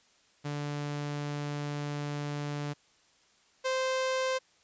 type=tone pair in turn; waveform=sawtooth; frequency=145.9 / 520.9 Hz; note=D3 / C5; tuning=-11 / -8 cents; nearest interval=octave + minor seventh; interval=2203 cents; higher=second; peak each=-29 / -24 dBFS; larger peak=second; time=0.44-2.74 / 3.64-4.39 s; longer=first; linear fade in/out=20 ms; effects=white hiss -65 dBFS RMS until 4.63 s + resampled to 16000 Hz